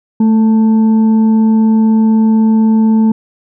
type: tone with frequency modulation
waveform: sine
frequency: 220 Hz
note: A3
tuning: in tune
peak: -6 dBFS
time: 0.2-3.12 s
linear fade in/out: 5 ms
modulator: 666 Hz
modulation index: 0.23
effects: none